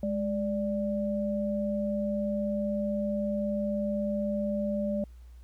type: tone pair together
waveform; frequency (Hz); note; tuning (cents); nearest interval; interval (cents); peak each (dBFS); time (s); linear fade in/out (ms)
sine; 207.7 / 587; G#3 / D5; 0 / -1; octave + tritone; 1799; -29 / -31; 0.03-5.04; 2
effects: added 60 Hz sine -46 dBFS peak until 5.43 s + pink hiss -68 dBFS RMS until 5.43 s